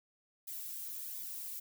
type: noise with flanger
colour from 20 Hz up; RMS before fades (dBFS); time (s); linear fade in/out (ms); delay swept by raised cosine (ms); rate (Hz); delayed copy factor
violet; -43; 0.47-1.6; 10; 0.7 to 2.4; 1.4; -0.5
effects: none